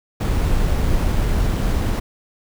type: noise with sample-and-hold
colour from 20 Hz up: brown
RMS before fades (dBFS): -18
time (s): 0.2-2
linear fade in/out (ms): 10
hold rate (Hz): 11025
effects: none